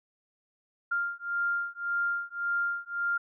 sine beating tone pair, 1396.9 / 1398.7 Hz, F6 / F6, 0 / +2 cents, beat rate 1.8 Hz, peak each -31 dBFS, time 0.91-3.18 s, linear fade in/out 10 ms, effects none

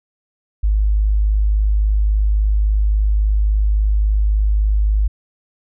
sine tone, 51.8 Hz, G#1, 4 cents flat, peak -12 dBFS, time 0.63-5.08 s, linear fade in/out 10 ms, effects none

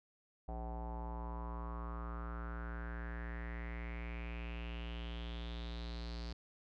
square tone with low-pass filter sweep, 58.27 Hz, A#1, in tune, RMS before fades -43 dBFS, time 0.48-6.33 s, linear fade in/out 5 ms, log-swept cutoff 750 to 4600 Hz, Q 5.6, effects none

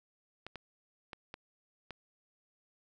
clicks, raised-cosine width 0.3 ms, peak -27 dBFS, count 5, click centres 0.466 / 0.557 / 1.132 / 1.341 / 1.907 s, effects none

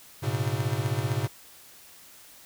square tone cluster, 105.3 / 120.9 / 136.5 Hz, G#2 / B2 / C#3, +24 / -36 / -26 cents, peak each -31 dBFS, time 0.22-1.28 s, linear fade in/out 20 ms, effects white hiss -51 dBFS RMS until 2.45 s

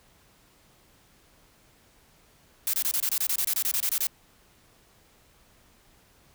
blue noise bursts, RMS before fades -26 dBFS, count 16, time 2.67-4.07 s, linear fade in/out 2 ms, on 65 ms, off 24 ms, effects pink hiss -60 dBFS RMS until 6.34 s

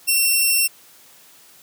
5% pulse tone, 2712 Hz, E7, 49 cents sharp, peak -6 dBFS, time 0.07-0.68 s, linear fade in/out 20 ms, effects white hiss -49 dBFS RMS until 1.62 s + high-pass 100 Hz 12 dB/octave

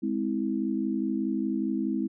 sine chord, Ab augmented, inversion none, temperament just, 207.7 / 259.6 / 324.5 Hz, Ab3 / C4 / E4, 0 / -13 / -27 cents, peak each -30 dBFS, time 0.02-2.08 s, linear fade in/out 20 ms, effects none

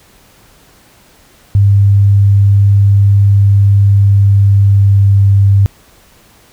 sine tone with pitch glide, 100.1 to 99.12 Hz, G2 to G2, +37 to +20 cents, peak -4 dBFS, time 1.55-5.66 s, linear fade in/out 0 ms, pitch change -17 cents, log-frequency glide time 4.04-5.25 s, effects pink hiss -45 dBFS RMS until 6.52 s

